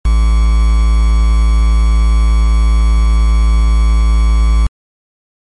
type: tone with quantisation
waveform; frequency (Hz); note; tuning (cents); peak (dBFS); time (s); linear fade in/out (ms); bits
triangle; 55; A1; 0; -4; 0.05-4.67; 5; 4
effects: MP3 48 kbps